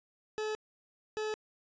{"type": "tone bursts at uneven times", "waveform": "40% pulse", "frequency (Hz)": 430, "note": "A4", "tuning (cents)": -40, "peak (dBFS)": -32, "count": 2, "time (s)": [[0.38, 0.55], [1.17, 1.34]], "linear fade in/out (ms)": 0, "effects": ["resampled to 16000 Hz"]}